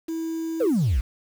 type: tone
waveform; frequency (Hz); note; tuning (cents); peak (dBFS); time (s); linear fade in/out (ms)
sine; 325.6; E4; -21; -25; 0.08-0.7; 10
type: exponential sweep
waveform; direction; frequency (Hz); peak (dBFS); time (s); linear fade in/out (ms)
triangle; down; 554.4 to 50.7; -15; 0.6-1.01; 10
effects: tanh soft clip ceiling -15 dBFS + 7-bit